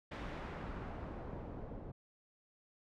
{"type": "noise with low-pass filter sweep", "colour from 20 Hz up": "pink", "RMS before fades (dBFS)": -45, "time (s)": [0.11, 1.92], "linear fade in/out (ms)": 10, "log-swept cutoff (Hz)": [2400, 510], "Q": 0.79, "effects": []}